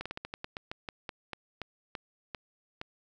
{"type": "slowing click train", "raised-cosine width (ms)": 0.3, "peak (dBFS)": -21, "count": 16, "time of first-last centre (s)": [0.01, 2.814], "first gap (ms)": 46, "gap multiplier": 1.18, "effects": []}